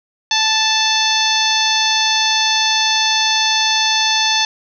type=harmonic tone with a mistuned harmonic; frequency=880 Hz; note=A5; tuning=in tune; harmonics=1 / 2 / 3 / 4 / 5 / 6 / 7; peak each=-20 / -22 / -22 / -18 / -20 / -23 / -22 dBFS; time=0.31-4.45 s; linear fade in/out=2 ms; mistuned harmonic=1; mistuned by=-15 cents; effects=none